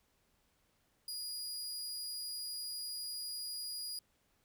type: tone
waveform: sawtooth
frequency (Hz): 4884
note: D#8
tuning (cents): -33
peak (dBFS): -37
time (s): 1.08-3.99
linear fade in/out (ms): 2
effects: pink hiss -75 dBFS RMS until 4.44 s